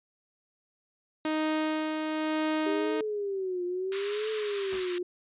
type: tone with tremolo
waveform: sawtooth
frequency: 311.1 Hz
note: D#4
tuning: in tune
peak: -22 dBFS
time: 1.25-3.01 s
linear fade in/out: 2 ms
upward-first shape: sine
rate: 1 Hz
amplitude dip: 35%
type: tone with vibrato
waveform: sine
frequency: 393.2 Hz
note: G4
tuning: 5 cents sharp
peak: -29 dBFS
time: 2.66-5.03 s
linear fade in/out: 5 ms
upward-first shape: triangle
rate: 0.76 Hz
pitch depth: 190 cents each way
type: high-pass noise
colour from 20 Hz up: white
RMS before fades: -33 dBFS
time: 3.92-4.98 s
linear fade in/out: 0 ms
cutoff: 1000 Hz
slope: 96 dB/octave
type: noise with exponential decay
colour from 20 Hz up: pink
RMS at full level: -39 dBFS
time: 4.72-4.93 s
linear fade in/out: 5 ms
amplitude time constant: 44 ms
effects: resampled to 8000 Hz